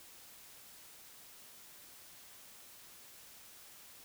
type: silence
effects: white hiss -56 dBFS RMS until 4.04 s